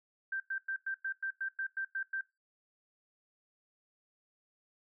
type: tone bursts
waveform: sine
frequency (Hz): 1568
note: G6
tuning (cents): 0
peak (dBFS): -33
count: 11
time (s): 0.32-2.211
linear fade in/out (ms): 5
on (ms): 81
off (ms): 100
effects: noise-tail reverb RT60 0.2 s tail -17 dB re dry